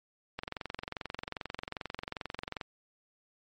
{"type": "click train", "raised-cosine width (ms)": 0.3, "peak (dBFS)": -20, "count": 51, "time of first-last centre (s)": [0.39, 2.612], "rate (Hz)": 22.5, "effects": ["MP3 48 kbps"]}